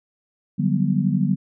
sine chord, G major seventh, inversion second, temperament just, 147 / 183.75 / 196 / 245 Hz, D3 / F#3 / G3 / B3, +2 / -12 / 0 / -14 cents, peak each -23 / -22 / -22 / -25 dBFS, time 0.58-1.36 s, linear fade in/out 20 ms, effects none

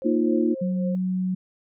sine tone with tremolo, 531 Hz, C5, 25 cents sharp, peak -28 dBFS, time 0.02-0.95 s, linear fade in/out 0 ms, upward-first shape triangle, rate 3.8 Hz, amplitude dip 80%
sine chord, Bb suspended fourth, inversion none, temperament equal, 233.1 / 311.1 / 349.2 Hz, Bb3 / Eb4 / F4, 0 / 0 / 0 cents, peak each -23 dBFS, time 0.04-0.55 s, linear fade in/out 20 ms
sine tone, 185 Hz, F#3, in tune, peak -22 dBFS, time 0.61-1.35 s, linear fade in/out 10 ms
effects none

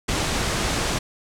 pink low-pass noise, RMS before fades -24 dBFS, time 0.08-0.99 s, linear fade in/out 10 ms, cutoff 9000 Hz, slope 24 dB/octave, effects none

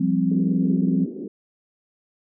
sine chord, F suspended second, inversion none, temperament equal, 174.61 / 196 / 261.6 Hz, F3 / G3 / C4, 0 / 0 / 0 cents, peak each -22 dBFS, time 0-1.06 s, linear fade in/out 10 ms
white band-pass noise, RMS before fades -33 dBFS, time 0.31-1.28 s, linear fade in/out 5 ms, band 190 to 410 Hz, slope 48 dB/octave
effects none

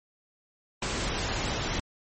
pink noise with ADSR envelope, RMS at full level -27 dBFS, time 0.82-1.8 s, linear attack 6 ms, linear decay 23 ms, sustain -3 dB, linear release 7 ms, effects MP3 32 kbps

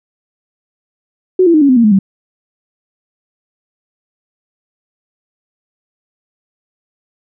sine tone with pitch steps, 370 / 337.3 / 307.6 / 280.4 / 255.7 / 233.1 / 212.5 / 193.75 Hz, F#4 / E4 / D#4 / C#4 / C4 / A#3 / G#3 / G3, 0 / +40 / -20 / +20 / -40 / 0 / +40 / -20 cents, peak -5 dBFS, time 1.39-1.99 s, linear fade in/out 5 ms, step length 75 ms, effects none

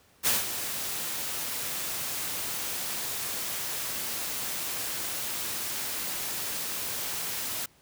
white noise with ADSR envelope, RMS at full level -23 dBFS, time 0.23-7.66 s, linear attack 41 ms, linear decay 170 ms, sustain -10 dB, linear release 6 ms, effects pink hiss -61 dBFS RMS until 7.81 s + high-pass 60 Hz 12 dB/octave

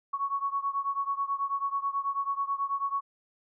sine beating tone pair, 1108.7 / 1117.9 Hz, C#6 / C#6, 0 / +14 cents, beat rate 9.2 Hz, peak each -30 / -32 dBFS, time 0.13-3.01 s, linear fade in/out 10 ms, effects none

